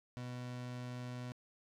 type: tone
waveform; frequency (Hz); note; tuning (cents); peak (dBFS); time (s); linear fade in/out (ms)
30% pulse; 123.9; B2; +6; -39; 0.17-1.32; 0
effects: low-pass 7000 Hz 12 dB/octave + 11-bit